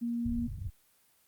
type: tone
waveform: sine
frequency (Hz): 235.8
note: A#3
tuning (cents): +20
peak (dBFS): -30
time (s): 0.01-0.48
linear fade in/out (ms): 20
type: low-pass noise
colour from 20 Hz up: white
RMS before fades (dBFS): -38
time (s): 0.25-0.7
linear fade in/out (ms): 10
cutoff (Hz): 100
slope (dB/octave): 24
effects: white hiss -67 dBFS RMS until 1.27 s + Opus 24 kbps